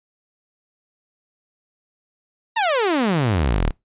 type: exponential sweep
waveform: sawtooth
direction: down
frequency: 951 to 32.8 Hz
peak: -13 dBFS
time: 2.56-3.71 s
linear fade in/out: 10 ms
effects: noise-tail reverb RT60 0.2 s tail -24 dB re dry + resampled to 8000 Hz